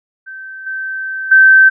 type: tone with level steps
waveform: sine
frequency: 1549 Hz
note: G6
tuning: 21 cents flat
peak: -27 / -19 / -3 dBFS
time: 0.26-1.7 s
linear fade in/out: 20 ms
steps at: 0.66 / 1.31 s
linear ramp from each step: 10 ms
effects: none